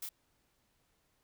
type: noise with echo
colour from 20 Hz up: blue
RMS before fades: -41 dBFS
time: 0.02-0.06 s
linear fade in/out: 5 ms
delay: 31 ms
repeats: 1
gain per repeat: -2 dB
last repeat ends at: 0.091 s
effects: pink hiss -75 dBFS RMS until 1.23 s